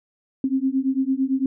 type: beating tone pair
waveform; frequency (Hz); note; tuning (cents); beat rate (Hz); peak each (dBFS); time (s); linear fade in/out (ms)
sine; 261.6 / 270.5; C4 / C#4; 0 / -42; 8.9; -22 / -22; 0.44-1.46; 2
effects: none